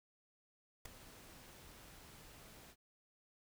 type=noise with ADSR envelope; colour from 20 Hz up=pink; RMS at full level=-43 dBFS; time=0.85-2.76 s; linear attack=7 ms; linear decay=5 ms; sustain=-15 dB; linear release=60 ms; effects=none